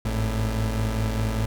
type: tone pair together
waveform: 30% pulse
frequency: 52.52 / 110 Hz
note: G#1 / A2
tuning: +20 / 0 cents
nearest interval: octave + minor second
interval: 1280 cents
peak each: -23 dBFS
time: 0.05-1.46 s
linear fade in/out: 5 ms
effects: none